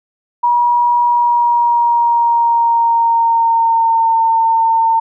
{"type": "tone with pitch glide", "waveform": "sine", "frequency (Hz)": [960, 906.1], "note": ["B5", "A#5"], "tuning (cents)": [-49, -49], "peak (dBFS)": -9, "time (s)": [0.43, 5], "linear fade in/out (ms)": 10, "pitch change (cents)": -100, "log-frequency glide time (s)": [1.04, 4.19], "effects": []}